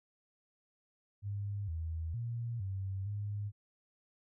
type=tone with pitch steps; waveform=sine; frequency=101.3 / 81.2 / 117.5 / 96.4 / 102.9 Hz; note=G#2 / E2 / A#2 / G2 / G#2; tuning=-43 / -26 / +14 / -28 / -16 cents; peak=-35 dBFS; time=1.22-3.52 s; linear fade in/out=50 ms; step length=460 ms; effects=none